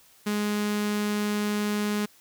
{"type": "tone with notch filter", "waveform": "sawtooth", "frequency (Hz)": 208.3, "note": "G#3", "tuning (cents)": 5, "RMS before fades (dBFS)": -27, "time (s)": [0.26, 2.06], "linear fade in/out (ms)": 10, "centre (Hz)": 690, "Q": 1.9, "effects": ["white hiss -57 dBFS RMS until 2.2 s"]}